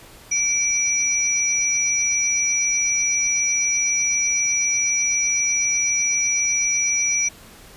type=tone pair together; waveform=sine; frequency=2323 / 5854 Hz; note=D7 / F#8; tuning=-20 / -19 cents; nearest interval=octave + major third; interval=1601 cents; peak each=-23 / -19 dBFS; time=0.31-7.29 s; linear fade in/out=10 ms; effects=pink hiss -45 dBFS RMS until 7.76 s + resampled to 32000 Hz